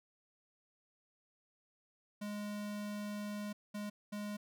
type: tone bursts at uneven times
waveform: square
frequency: 207.3 Hz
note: G#3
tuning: 3 cents flat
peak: -40 dBFS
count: 3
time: 2.21-3.53 / 3.74-3.9 / 4.12-4.37 s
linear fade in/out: 10 ms
effects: none